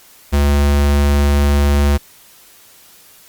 square tone, 71.6 Hz, D2, 43 cents flat, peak -11 dBFS, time 0.32-1.98 s, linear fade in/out 20 ms, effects white hiss -45 dBFS RMS until 3.28 s + Opus 48 kbps

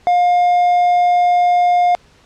triangle tone, 710 Hz, F5, 28 cents sharp, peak -8 dBFS, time 0.07-1.95 s, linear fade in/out 0 ms, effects pink hiss -50 dBFS RMS until 2.25 s + low-pass 6000 Hz 12 dB/octave

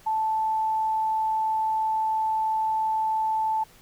sine tone, 877 Hz, A5, 6 cents flat, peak -22 dBFS, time 0.06-3.64 s, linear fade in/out 10 ms, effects pink hiss -54 dBFS RMS until 3.81 s

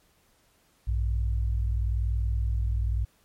sine tone pair together, 58.86 / 99.8 Hz, A#1 / G2, +17 / +32 cents, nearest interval major sixth, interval 915 cents, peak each -24 / -31 dBFS, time 0.87-3.05 s, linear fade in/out 10 ms, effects pink hiss -65 dBFS RMS until 3.24 s + MP3 64 kbps

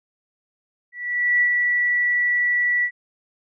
sine tone with ADSR envelope, 1952 Hz, B6, 21 cents flat, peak -14 dBFS, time 0.92-2.91 s, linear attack 490 ms, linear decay 81 ms, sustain -3 dB, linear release 71 ms, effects none

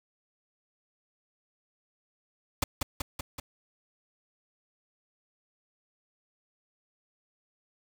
pink noise with echo, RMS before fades -26 dBFS, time 2.62-2.64 s, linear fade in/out 5 ms, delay 190 ms, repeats 4, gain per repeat -3 dB, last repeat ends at 3.4 s, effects none

